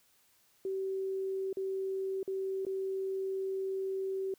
sine tone with dropouts, 384 Hz, G4, 36 cents flat, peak -32 dBFS, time 0.65-4.34 s, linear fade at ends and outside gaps 2 ms, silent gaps 1.529-1.57 / 2.23-2.277 / 2.651-2.666 s, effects white hiss -68 dBFS RMS until 4.38 s

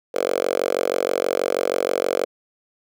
5% pulse tone with high-pass filter, 46.26 Hz, F#1, in tune, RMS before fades -22 dBFS, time 0.14-2.25 s, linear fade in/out 10 ms, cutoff 500 Hz, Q 4, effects none

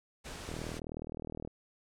pink low-pass noise, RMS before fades -45 dBFS, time 0.24-0.8 s, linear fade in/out 20 ms, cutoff 9600 Hz, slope 24 dB/octave
click train, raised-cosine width 2 ms, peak -27 dBFS, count 40, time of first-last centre 0.49-1.475 s, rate 39.6 Hz
effects none

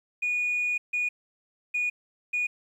sine tone bursts at uneven times, 2455 Hz, D#7, 24 cents flat, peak -23 dBFS, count 4, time 0.22-0.78 / 0.93-1.09 / 1.74-1.9 / 2.33-2.47 s, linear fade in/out 10 ms, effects tanh soft clip ceiling -21 dBFS + 10-bit

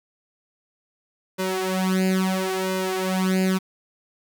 sawtooth tone with flanger, 187.8 Hz, F#3, 26 cents sharp, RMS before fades -23 dBFS, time 1.38-3.59 s, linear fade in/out 20 ms, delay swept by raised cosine 2 to 4.9 ms, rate 0.74 Hz, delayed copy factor +0.9, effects 8-bit

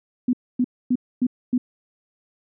sine tone bursts, 249.2 Hz, B3, 16 cents sharp, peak -16 dBFS, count 5, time 0.28-1.58 s, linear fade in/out 5 ms, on 52 ms, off 260 ms, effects none

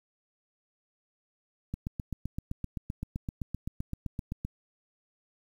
click train, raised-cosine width 5 ms, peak -21 dBFS, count 22, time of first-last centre 1.74-4.45 s, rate 7.75 Hz, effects 9-bit

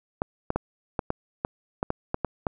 clicks, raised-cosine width 1 ms, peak -11 dBFS, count 11, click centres 0.219 / 0.504 / 0.56 / 0.992 / 1.104 / 1.449 / 1.829 / 1.904 / 2.144 / 2.247 / 2.468 s, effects none

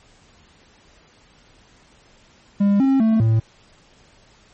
triangle tone with pitch steps, 201.2 / 269.2 / 221.9 / 112 Hz, G3 / C4 / A3 / A2, +45 / +49 / +15 / +31 cents, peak -11 dBFS, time 2.6-3.4 s, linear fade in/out 10 ms, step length 200 ms, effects pink hiss -53 dBFS RMS until 4.53 s + MP3 32 kbps

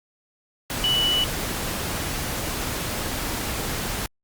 sine tone in noise, 2960 Hz, F#7, in tune, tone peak -19 dBFS, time 0.84-1.24 s, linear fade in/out 0 ms, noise pink, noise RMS -28 dBFS, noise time 0.7-4.06 s, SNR +6 dB, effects Opus 48 kbps

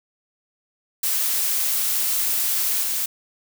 blue noise with level steps, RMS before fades -22 / -24 dBFS, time 1.03-3.06 s, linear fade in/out 5 ms, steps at 2.81 s, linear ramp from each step 20 ms, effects none

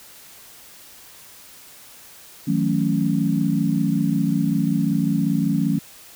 sine chord, D# half-diminished seventh, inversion none, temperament equal with one note detuned, 159.66 / 185 / 220 / 277.2 Hz, D#3 / F#3 / A3 / C#4, +45 / 0 / 0 / 0 cents, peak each -23 dBFS, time 2.47-5.79 s, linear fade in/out 10 ms, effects white hiss -45 dBFS RMS until 6.15 s

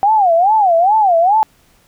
sine tone with vibrato, 763 Hz, G5, 47 cents flat, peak -8 dBFS, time 0.03-1.43 s, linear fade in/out 0 ms, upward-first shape sine, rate 2.4 Hz, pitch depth 250 cents each way, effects pink hiss -53 dBFS RMS until 1.87 s

